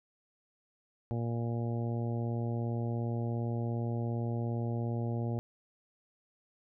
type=harmonic tone; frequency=117.3 Hz; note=A#2; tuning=11 cents sharp; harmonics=1 / 2 / 3 / 4 / 5 / 6 / 7; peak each=-32 / -38 / -42 / -44 / -46 / -48 / -49 dBFS; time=1.11-5.39 s; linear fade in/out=0 ms; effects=none